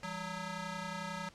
15% pulse ring-modulated tone, 369.7 Hz, F#4, 1 cent flat, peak -29 dBFS, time 0.03-1.29 s, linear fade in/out 2 ms, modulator 539 Hz, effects pink hiss -60 dBFS RMS until 1.34 s + low-pass 7000 Hz 12 dB/octave

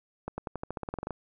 accelerating click train, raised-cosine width 1 ms, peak -20 dBFS, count 14, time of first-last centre 0.28-1.107 s, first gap 100 ms, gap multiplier 0.92, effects none

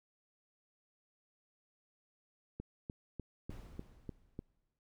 click train, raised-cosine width 3 ms, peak -29 dBFS, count 7, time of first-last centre 2.6-4.391 s, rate 3.35 Hz
brown noise with exponential decay, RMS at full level -46 dBFS, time 3.5-4.79 s, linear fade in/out 2 ms, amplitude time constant 280 ms
effects none

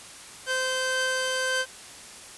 sawtooth tone pair together, 518 / 1552.2 Hz, C5 / G6, -17 / -18 cents, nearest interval octave + perfect fifth, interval 1899 cents, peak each -25 / -23 dBFS, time 0.46-1.66 s, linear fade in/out 50 ms, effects white hiss -44 dBFS RMS until 2.37 s + resampled to 24000 Hz

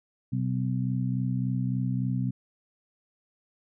harmonic tone, 63.5 Hz, B1, 49 cents sharp, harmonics 2 / 3 / 4, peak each -27 / -31 / -33 dBFS, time 0.32-2.31 s, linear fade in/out 10 ms, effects none

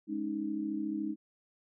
sine chord, Ab suspended fourth, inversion none, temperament equal, 207.7 / 277.2 / 311.1 Hz, Ab3 / Db4 / Eb4, 0 / 0 / 0 cents, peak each -38 / -39 / -34 dBFS, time 0.07-1.16 s, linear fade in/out 50 ms, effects none

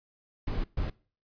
brown noise bursts at uneven times, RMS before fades -30 dBFS, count 2, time 0.47-0.64 / 0.77-0.9 s, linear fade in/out 5 ms, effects noise-tail reverb RT60 0.4 s tail -22 dB re dry + resampled to 11025 Hz

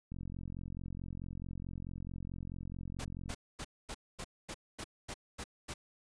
click train, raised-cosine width 5 ms, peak -31 dBFS, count 143, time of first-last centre 0.12-3.304 s, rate 44.6 Hz
pink noise bursts, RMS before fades -42 dBFS, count 10, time 2.99-5.74 s, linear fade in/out 10 ms, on 59 ms, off 240 ms
effects resampled to 22050 Hz

